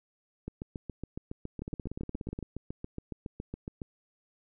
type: two click trains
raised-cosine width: 3 ms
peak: -24 / -24 dBFS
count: 14 / 25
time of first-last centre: 1.62-2.389 / 0.48-3.818 s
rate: 16.9 / 7.19 Hz
effects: none